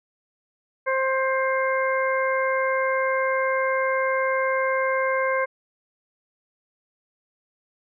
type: harmonic tone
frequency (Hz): 528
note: C5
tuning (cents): +16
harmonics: 1 / 2 / 3 / 4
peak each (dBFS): -23 / -26 / -28 / -29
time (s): 0.86-5.46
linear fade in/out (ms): 20
effects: none